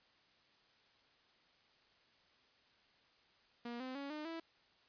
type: tone with pitch steps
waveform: sawtooth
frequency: 238 / 258 / 279.8 / 303.3 / 328.9 Hz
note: A#3 / C4 / C#4 / D#4 / E4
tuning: +36 / -24 / +16 / -44 / -4 cents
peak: -39 dBFS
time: 3.65-4.4 s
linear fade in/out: 5 ms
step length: 150 ms
effects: white hiss -70 dBFS RMS until 4.88 s + resampled to 11025 Hz